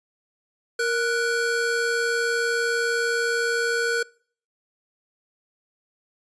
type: tone pair together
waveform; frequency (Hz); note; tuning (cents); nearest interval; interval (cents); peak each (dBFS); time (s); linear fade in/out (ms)
square; 466.7 / 1480; A#4 / F#6; +2 / 0; octave + minor sixth; 1998; -25; 0.79-4.03; 5
effects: noise-tail reverb RT60 0.5 s tail -25 dB re dry + resampled to 22050 Hz